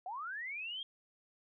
sine linear sweep, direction up, 696 to 3267 Hz, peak -39 dBFS, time 0.06-0.83 s, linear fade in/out 2 ms, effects none

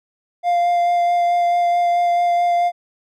triangle tone with vibrato, 698.5 Hz, F5, in tune, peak -12 dBFS, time 0.43-2.72 s, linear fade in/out 50 ms, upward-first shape sine, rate 4.6 Hz, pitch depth 10 cents each way, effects none

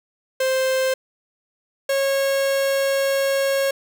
45% pulse tone pair in turn, 523.3 / 547.1 Hz, C5 / C#5, 0 / -23 cents, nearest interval minor second, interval 77 cents, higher second, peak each -18 dBFS, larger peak neither, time 0.4-0.94 / 1.89-3.71 s, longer second, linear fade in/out 5 ms, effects none

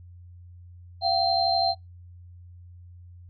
sine tone cluster, 688 / 760 / 4149 Hz, F5 / F#5 / C8, -26 / +46 / -15 cents, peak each -25 dBFS, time 1.01-1.75 s, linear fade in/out 50 ms, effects noise-tail reverb RT60 0.2 s tail -25 dB re dry + added 88 Hz sine -44 dBFS peak until 3.29 s

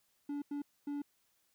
triangle tone bursts at uneven times, 287.7 Hz, D4, 36 cents flat, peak -34 dBFS, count 3, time 0.29-0.42 / 0.51-0.62 / 0.87-1.02 s, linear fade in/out 5 ms, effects white hiss -75 dBFS RMS until 1.54 s

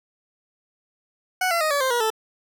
20% pulse tone with pitch steps, 740 / 678.6 / 622.3 / 570.6 / 523.3 / 479.8 / 440 Hz, F#5 / F5 / D#5 / C#5 / C5 / A#4 / A4, 0 / -50 / 0 / +50 / 0 / +50 / 0 cents, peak -15 dBFS, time 1.41-2.103 s, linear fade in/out 5 ms, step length 99 ms, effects none

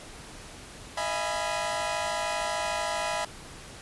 sawtooth chord, E major seventh, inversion third, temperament equal with one note detuned, 622.3 / 675.4 / 830.6 / 987.8 Hz, D#5 / E5 / G#5 / B5, 0 / +42 / 0 / 0 cents, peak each -30 dBFS, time 0.97-3.25 s, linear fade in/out 5 ms, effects pink hiss -45 dBFS RMS until 3.81 s + resampled to 24000 Hz

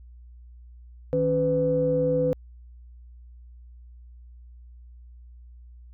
sine tone cluster, 155.5 / 277.8 / 502 Hz, D#3 / C#4 / B4, -1 / +4 / +28 cents, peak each -27 / -29 / -21 dBFS, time 1.13-2.33 s, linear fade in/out 0 ms, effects tanh soft clip ceiling -11 dBFS + added 60 Hz sine -44 dBFS peak until 5.93 s

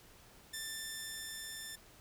10% pulse tone with level ramp, 1777 Hz, A6, 17 cents sharp, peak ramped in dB -31 to -35 dBFS, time 0.53-1.76 s, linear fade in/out 10 ms, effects pink hiss -60 dBFS RMS until 2 s

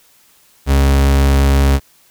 40% pulse tone, 68.8 Hz, C#2, 12 cents flat, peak -8 dBFS, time 0.66-1.8 s, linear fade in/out 50 ms, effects white hiss -51 dBFS RMS until 2.1 s

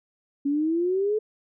sine exponential sweep, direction up, 277.2 to 437.4 Hz, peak -21 dBFS, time 0.45-1.19 s, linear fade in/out 10 ms, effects none

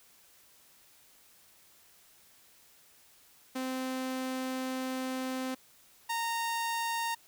sawtooth tone pair in turn, 259.3 / 924 Hz, C4 / A#5, -15 / -16 cents, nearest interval octave + minor seventh, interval 2199 cents, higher second, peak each -29 / -27 dBFS, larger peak second, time 3.55-5.55 / 6.09-7.15 s, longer first, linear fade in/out 10 ms, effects white hiss -61 dBFS RMS until 7.27 s

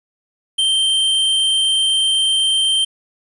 square tone, 3136 Hz, G7, in tune, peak -14 dBFS, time 0.58-2.85 s, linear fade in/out 10 ms, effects resampled to 24000 Hz + 8-bit

